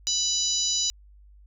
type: harmonic tone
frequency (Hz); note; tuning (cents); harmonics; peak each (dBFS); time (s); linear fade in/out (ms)
988; B5; 0; 3 / 4 / 5 / 6 / 7; -34 / -28 / -30 / -28 / -29; 0.07-0.9; 0
effects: added 50 Hz sine -49 dBFS peak until 1.46 s